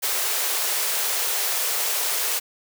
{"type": "high-pass noise", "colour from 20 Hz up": "white", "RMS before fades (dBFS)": -24, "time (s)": [0.02, 2.4], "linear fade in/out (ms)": 20, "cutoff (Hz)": 370, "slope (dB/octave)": 96, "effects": []}